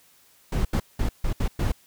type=noise bursts at uneven times; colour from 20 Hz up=brown; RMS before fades=-23 dBFS; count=6; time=0.52-0.65 / 0.73-0.8 / 0.99-1.09 / 1.24-1.33 / 1.4-1.48 / 1.59-1.72 s; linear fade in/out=5 ms; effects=white hiss -58 dBFS RMS until 1.86 s